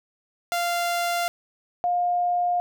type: tone pair in turn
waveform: sawtooth / sine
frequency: 694 / 708.6 Hz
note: F5 / F5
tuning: -11 / +25 cents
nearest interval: unison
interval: 36 cents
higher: second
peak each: -19 / -20 dBFS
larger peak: first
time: 0.52-1.28 / 1.84-2.6 s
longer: neither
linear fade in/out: 0 ms
effects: none